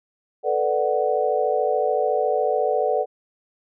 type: chord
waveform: sine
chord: B minor seventh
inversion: third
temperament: equal with one note detuned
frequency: 440 / 493.9 / 587.3 / 743 Hz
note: A4 / B4 / D5 / F#5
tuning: 0 / 0 / 0 / +7 cents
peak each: -24 dBFS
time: 0.43-3.06 s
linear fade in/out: 50 ms
effects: none